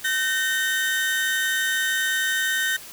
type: tone pair together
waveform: 35% pulse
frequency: 1530 / 1838.5 Hz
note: G6 / A#6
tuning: -42 / -24 cents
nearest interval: minor third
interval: 318 cents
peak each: -23 / -22 dBFS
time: 0.04-2.77 s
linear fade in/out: 10 ms
effects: white hiss -41 dBFS RMS until 2.92 s